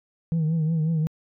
sine tone with vibrato, 160 Hz, D#3, 49 cents sharp, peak -18 dBFS, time 0.32-1.07 s, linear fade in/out 0 ms, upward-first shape triangle, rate 5.5 Hz, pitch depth 84 cents each way, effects tanh soft clip ceiling -19 dBFS

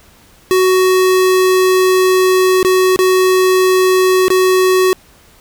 square tone with dropouts, 372.1 Hz, F#4, 10 cents sharp, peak -9 dBFS, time 0.51-4.93 s, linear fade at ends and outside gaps 0 ms, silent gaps 2.629-2.648 / 2.961-2.99 / 4.282-4.303 s, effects pink hiss -46 dBFS RMS until 5.4 s

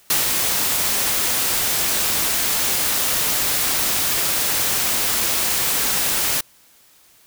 white noise with ADSR envelope, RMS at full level -17 dBFS, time 0.1-6.41 s, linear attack 4 ms, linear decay 140 ms, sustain -3 dB, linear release 7 ms, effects white hiss -53 dBFS RMS until 7.26 s

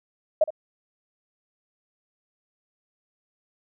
sine tone with echo, 622.3 Hz, D#5, in tune, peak -14 dBFS, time 0.41-0.44 s, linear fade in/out 5 ms, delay 65 ms, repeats 1, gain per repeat -14 dB, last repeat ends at 0.505 s, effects none

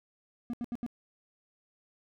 triangle tone bursts, 239.1 Hz, A#3, 44 cents sharp, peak -30 dBFS, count 4, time 0.5-0.864 s, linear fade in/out 0 ms, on 34 ms, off 76 ms, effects none

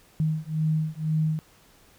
sine beating tone pair, 155.56 / 157.56 Hz, D#3 / D#3, 0 / +22 cents, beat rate 2 Hz, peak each -26 dBFS, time 0.2-1.39 s, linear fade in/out 0 ms, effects pink hiss -57 dBFS RMS until 1.98 s

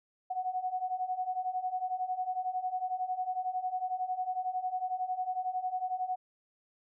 sine beating tone pair, 732 / 743 Hz, F#5 / F#5, -19 / +7 cents, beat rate 11 Hz, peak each -36 / -33 dBFS, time 0.3-6.16 s, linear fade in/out 10 ms, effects none

